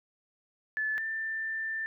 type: tone pair in turn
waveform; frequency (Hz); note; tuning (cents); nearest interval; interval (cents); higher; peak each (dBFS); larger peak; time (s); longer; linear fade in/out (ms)
sine; 1735 / 1780.7; A6 / A6; -25 / +20; unison; 45; second; -28 / -31; first; 0.77-0.98 / 0.98-1.86; second; 0
effects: none